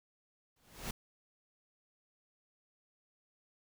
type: noise with exponential growth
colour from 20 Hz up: pink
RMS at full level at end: -37 dBFS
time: 0.56-0.91 s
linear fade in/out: 5 ms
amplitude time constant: 75 ms
effects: none